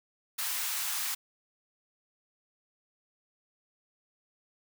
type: high-pass noise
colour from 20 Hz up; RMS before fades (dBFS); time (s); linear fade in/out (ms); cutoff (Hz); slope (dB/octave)
white; -33; 0.38-1.15; 10; 850; 24
effects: none